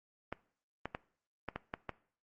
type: clicks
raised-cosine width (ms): 0.5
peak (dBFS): -22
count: 7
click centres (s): 0.326 / 0.856 / 0.949 / 1.487 / 1.56 / 1.739 / 1.893
effects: noise-tail reverb RT60 0.5 s tail -20 dB re dry + Opus 32 kbps